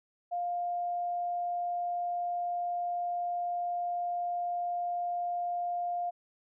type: tone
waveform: sine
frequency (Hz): 703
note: F5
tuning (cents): +11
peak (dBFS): -30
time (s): 0.31-6.11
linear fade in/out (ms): 20
effects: none